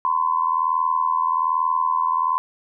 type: tone with amplitude modulation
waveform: sine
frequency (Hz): 1022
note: C6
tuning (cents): -41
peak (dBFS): -14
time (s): 0.05-2.38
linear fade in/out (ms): 0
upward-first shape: sine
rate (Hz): 81.2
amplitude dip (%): 80
effects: none